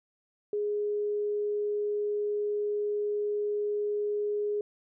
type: tone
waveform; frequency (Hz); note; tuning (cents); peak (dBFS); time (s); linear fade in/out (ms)
sine; 415.3; G#4; 0; -27; 0.53-4.61; 2
effects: none